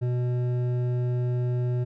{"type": "tone with hard clipping", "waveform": "sine", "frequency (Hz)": 123.47, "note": "B2", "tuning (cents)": 0, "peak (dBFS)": -25, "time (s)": [0.01, 1.85], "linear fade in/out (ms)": 20, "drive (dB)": 9, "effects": []}